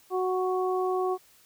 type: harmonic tone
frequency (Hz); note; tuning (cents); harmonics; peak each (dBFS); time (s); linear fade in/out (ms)
370; F#4; 0; 1 / 2 / 3; -26 / -31 / -33; 0.1-1.18; 50
effects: white hiss -59 dBFS RMS until 1.45 s